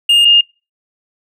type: tone pair in turn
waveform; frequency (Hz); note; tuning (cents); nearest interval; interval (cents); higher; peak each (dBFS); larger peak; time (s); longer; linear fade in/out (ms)
triangle / sine; 2829 / 2829; F7 / F7; +22 / +22; unison; 0; neither; -5; neither; 0.09-0.25 / 0.25-0.41; neither; 5
effects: noise-tail reverb RT60 0.3 s tail -26 dB re dry